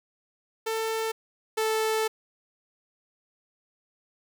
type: tone pair in turn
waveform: sawtooth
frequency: 445.5 / 439.1 Hz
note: A4 / A4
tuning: +22 / -4 cents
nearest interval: unison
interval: 26 cents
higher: first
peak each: -23 / -20 dBFS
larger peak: second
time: 0.66-1.12 / 1.57-2.08 s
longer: second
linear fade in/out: 10 ms
effects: none